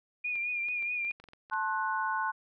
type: tone with vibrato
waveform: sine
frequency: 2424 Hz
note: D#7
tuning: 46 cents flat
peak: -30 dBFS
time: 0.24-1.12 s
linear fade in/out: 10 ms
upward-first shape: triangle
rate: 4.7 Hz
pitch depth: 49 cents each way
type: clicks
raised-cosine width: 0.3 ms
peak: -35 dBFS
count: 11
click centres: 0.356 / 0.686 / 0.825 / 1.049 / 1.111 / 1.2 / 1.24 / 1.287 / 1.334 / 1.499 / 1.535 s
type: chord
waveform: sine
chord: F# diminished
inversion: first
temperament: equal with one note detuned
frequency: 880 / 1064.8 / 1480 Hz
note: A5 / C6 / F#6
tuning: 0 / +30 / 0 cents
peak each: -33 dBFS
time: 1.51-2.32 s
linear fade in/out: 20 ms
effects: none